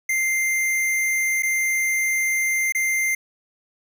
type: tone with dropouts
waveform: square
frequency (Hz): 2093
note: C7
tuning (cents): 0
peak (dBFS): -20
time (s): 0.09-3.15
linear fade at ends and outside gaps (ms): 5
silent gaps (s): 1.424-1.431 / 2.723-2.748
effects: none

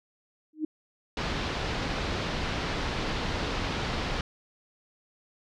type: tone with exponential growth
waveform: sine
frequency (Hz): 309.7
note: D#4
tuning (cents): -8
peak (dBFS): -23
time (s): 0.53-0.65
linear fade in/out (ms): 5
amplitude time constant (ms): 25
type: low-pass noise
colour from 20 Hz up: pink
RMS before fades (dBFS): -31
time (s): 1.17-4.21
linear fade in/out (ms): 2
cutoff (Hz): 4800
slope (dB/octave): 24
effects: none

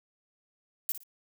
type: noise with echo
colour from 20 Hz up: violet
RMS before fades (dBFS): -30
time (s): 0.89-0.92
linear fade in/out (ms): 0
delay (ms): 57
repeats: 2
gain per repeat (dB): -12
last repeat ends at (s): 1.034
effects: none

